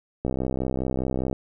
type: click train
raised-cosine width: 2 ms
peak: -13 dBFS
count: 71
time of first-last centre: 0.25-1.329 s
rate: 64.9 Hz
effects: none